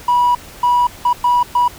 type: tone bursts at uneven times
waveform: triangle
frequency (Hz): 975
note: B5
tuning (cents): -23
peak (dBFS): -7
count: 5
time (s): 0.08-0.35 / 0.63-0.87 / 1.05-1.13 / 1.24-1.43 / 1.55-1.68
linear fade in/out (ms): 5
effects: tanh soft clip ceiling -6 dBFS + pink hiss -37 dBFS RMS until 1.78 s